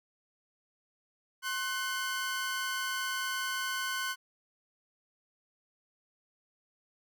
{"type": "tone pair together", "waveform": "sawtooth", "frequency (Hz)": [1062.3, 1505], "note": ["C6", "F#6"], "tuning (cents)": [26, 29], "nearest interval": "tritone", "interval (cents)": 603, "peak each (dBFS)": [-33, -30], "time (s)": [1.42, 4.16], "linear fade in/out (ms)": 50, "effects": []}